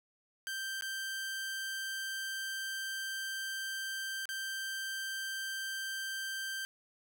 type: tone with dropouts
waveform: sawtooth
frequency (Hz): 1568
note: G6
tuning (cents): 0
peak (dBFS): -33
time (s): 0.47-6.65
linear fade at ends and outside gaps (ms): 0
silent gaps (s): 0.81-0.822 / 4.255-4.29
effects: none